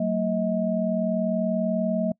sine tone cluster, 186.8 / 227 / 636 Hz, F#3 / A#3 / D#5, +17 / -46 / +38 cents, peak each -26 dBFS, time 0-2.12 s, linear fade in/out 5 ms, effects noise-tail reverb RT60 0.1 s tail -26 dB re dry

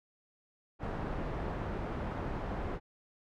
pink low-pass noise, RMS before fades -37 dBFS, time 0.79-2.8 s, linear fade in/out 50 ms, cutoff 1200 Hz, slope 12 dB/octave, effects none

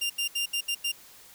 sawtooth tone bursts at uneven times, 2794 Hz, F7, in tune, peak -23 dBFS, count 6, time 0.01-0.1 / 0.18-0.28 / 0.35-0.46 / 0.53-0.61 / 0.68-0.75 / 0.84-0.92 s, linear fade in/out 10 ms, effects white hiss -52 dBFS RMS until 1.34 s

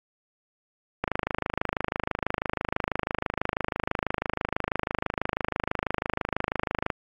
click train, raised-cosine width 0.5 ms, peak -10 dBFS, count 154, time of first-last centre 1.04-6.902 s, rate 26.1 Hz, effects AAC 64 kbps

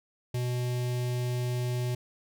square tone with notch filter, 123.47 Hz, B2, in tune, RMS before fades -30 dBFS, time 0.34-1.95 s, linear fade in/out 5 ms, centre 1300 Hz, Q 1.2, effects none

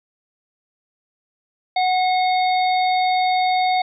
harmonic tone with a mistuned harmonic, 739 Hz, F#5, 2 cents flat, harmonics 1 / 3 / 5 / 6, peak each -16 / -26 / -30 / -32 dBFS, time 1.76-3.82 s, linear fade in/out 5 ms, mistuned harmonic 3, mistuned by -37 cents, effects none

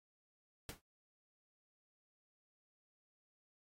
pink noise with exponential decay, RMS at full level -42 dBFS, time 0.69-0.81 s, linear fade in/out 1 ms, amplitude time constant 26 ms, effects AAC 48 kbps

